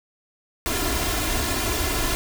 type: noise with comb filter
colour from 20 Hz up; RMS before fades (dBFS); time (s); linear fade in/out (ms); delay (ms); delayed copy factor
pink; -24; 0.66-2.15; 0; 2.9; +0.7
effects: none